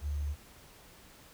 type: tone with sample-and-hold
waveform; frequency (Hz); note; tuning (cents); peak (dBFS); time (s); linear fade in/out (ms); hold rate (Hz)
sine; 73; D2; -10; -31; 0.01-0.36; 50; 6300
effects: pink hiss -56 dBFS RMS until 1.33 s